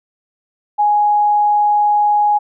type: tone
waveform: sine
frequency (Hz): 832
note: G#5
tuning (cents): +3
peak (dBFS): -10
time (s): 0.78-2.39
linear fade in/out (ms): 20
effects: none